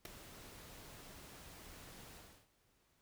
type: noise with ADSR envelope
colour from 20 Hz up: pink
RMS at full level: -41 dBFS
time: 0.05-2.48 s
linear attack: 4 ms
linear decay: 7 ms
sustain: -14 dB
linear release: 350 ms
effects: pink hiss -75 dBFS RMS until 3.01 s